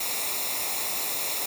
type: noise with comb filter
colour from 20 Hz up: white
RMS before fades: -29 dBFS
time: 0-1.46 s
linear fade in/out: 5 ms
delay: 0.64 ms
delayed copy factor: -0.7
effects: none